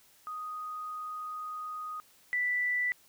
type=tone pair in turn; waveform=sine; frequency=1244.5 / 1975.5 Hz; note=D#6 / B6; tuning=0 / 0 cents; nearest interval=minor sixth; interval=800 cents; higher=second; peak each=-36 / -27 dBFS; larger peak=second; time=0.27-2 / 2.33-2.92 s; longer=first; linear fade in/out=0 ms; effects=white hiss -62 dBFS RMS until 3.08 s